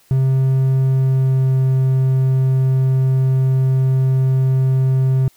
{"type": "tone with pitch glide", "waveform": "triangle", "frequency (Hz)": [132.6, 131.61], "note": ["C3", "C3"], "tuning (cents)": [23, 11], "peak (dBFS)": -10, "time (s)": [0.11, 5.28], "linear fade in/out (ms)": 0, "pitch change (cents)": -12, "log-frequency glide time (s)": [0.87, 1.56], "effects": ["white hiss -54 dBFS RMS until 5.36 s"]}